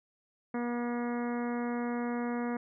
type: harmonic tone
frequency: 240 Hz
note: B3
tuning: 49 cents flat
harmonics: 1 / 2 / 3 / 4 / 5 / 6 / 7 / 8 / 9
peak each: -32 / -38 / -42 / -44 / -46 / -48 / -49 / -50 / -51 dBFS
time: 0.54-2.57 s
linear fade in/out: 5 ms
effects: none